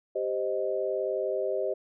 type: chord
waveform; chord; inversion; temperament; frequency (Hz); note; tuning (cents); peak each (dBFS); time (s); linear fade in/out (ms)
sine; C minor; second; equal; 392 / 523.3 / 622.3; G4 / C5 / Eb5; 0 / 0 / 0; -31; 0.15-1.74; 10
effects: none